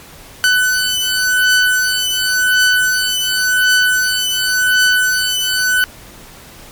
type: beating tone pair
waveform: sawtooth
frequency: 1500 / 1500.91 Hz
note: F#6 / F#6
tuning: +23 / +24 cents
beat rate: 0.91 Hz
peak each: -11 dBFS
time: 0.44-5.84 s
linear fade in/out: 0 ms
effects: pink hiss -38 dBFS RMS until 6.71 s + MP3 96 kbps